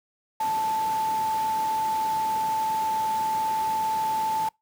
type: tone in noise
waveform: sine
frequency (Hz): 878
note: A5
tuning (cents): -4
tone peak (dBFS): -23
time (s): 0.4-4.49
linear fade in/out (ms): 5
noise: pink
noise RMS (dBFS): -38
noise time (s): 0.4-4.49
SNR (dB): +12
effects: noise-tail reverb RT60 0.2 s tail -26 dB re dry + high-pass 150 Hz 12 dB/octave